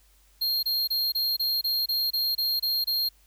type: tone bursts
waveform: square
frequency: 4222 Hz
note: C8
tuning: 15 cents sharp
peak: -24 dBFS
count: 11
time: 0.41-3.09 s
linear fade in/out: 10 ms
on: 220 ms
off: 26 ms
effects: added 50 Hz sine -59 dBFS peak until 3.26 s + white hiss -63 dBFS RMS until 3.26 s